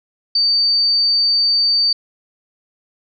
sine tone, 4600 Hz, D8, 37 cents flat, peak -12 dBFS, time 0.35-1.93 s, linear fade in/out 5 ms, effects none

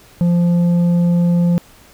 sine tone with tanh clipping, 173.5 Hz, F3, 11 cents flat, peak -12 dBFS, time 0.21-1.58 s, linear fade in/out 0 ms, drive 6 dB, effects pink hiss -46 dBFS RMS until 1.93 s

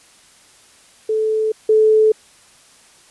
sine tone pair in turn, 436.1 / 434.4 Hz, A4 / A4, -15 / -22 cents, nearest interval unison, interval 7 cents, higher first, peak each -15 / -9 dBFS, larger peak second, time 1.09-1.52 / 1.69-2.12 s, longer neither, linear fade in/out 5 ms, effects white hiss -49 dBFS RMS until 3.1 s + resampled to 24000 Hz

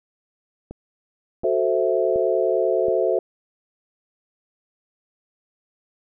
click train, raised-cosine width 2 ms, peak -21 dBFS, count 4, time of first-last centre 0.71-2.884 s, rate 1.38 Hz
sine chord, F# half-diminished seventh, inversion none, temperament equal, 370 / 440 / 523.3 / 659.3 Hz, F#4 / A4 / C5 / E5, 0 / 0 / 0 / 0 cents, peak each -23 dBFS, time 1.44-3.19 s, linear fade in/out 2 ms
effects none

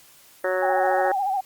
harmonic tone, 185 Hz, F#3, in tune, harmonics 2 / 3 / 4 / 5 / 6 / 7 / 8 / 9 / 10, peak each -28 / -23 / -34 / -36 / -37 / -34 / -33 / -33 / -32 dBFS, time 0.44-1.12 s, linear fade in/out 5 ms
sine tone with vibrato, 784 Hz, G5, in tune, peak -21 dBFS, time 0.62-1.41 s, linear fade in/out 10 ms, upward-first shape sine, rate 14 Hz, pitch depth 79 cents each way
effects white hiss -52 dBFS RMS until 1.45 s + Opus 48 kbps

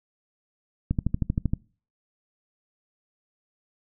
click train, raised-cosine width 5 ms, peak -11 dBFS, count 9, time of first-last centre 0.91-1.535 s, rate 12.8 Hz, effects noise-tail reverb RT60 0.4 s tail -24 dB re dry

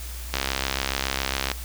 click train, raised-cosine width 0.2 ms, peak -6 dBFS, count 80, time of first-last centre 0.34-1.516 s, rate 67.2 Hz, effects added 60 Hz sine -33 dBFS peak until 1.64 s + white hiss -40 dBFS RMS until 1.64 s

